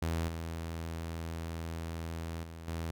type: tone with level steps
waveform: sawtooth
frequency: 82.41 Hz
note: E2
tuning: in tune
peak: -27 / -33 / -40 / -31 dBFS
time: 0.02-2.91 s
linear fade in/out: 5 ms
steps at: 0.28 / 2.43 / 2.68 s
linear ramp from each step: 2 ms
effects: none